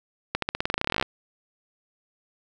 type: accelerating click train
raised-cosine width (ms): 0.3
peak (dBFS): -8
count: 20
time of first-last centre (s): 0.35-1.026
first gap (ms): 73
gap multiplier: 0.91
effects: none